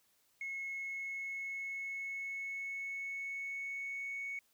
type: tone with pitch glide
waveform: sine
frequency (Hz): 2179 to 2221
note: C#7 to C#7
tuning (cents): -30 to +3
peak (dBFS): -37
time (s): 0.41-4.39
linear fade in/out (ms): 2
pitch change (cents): +33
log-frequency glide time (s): 0.65-4.24
effects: tanh soft clip ceiling -35 dBFS + white hiss -73 dBFS RMS until 4.53 s